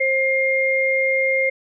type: tone pair together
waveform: sine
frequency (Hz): 530 / 2120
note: C5 / C7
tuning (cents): +22 / +22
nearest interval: 2 octaves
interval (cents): 2400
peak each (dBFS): -20 / -18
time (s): 0-1.5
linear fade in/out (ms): 10
effects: none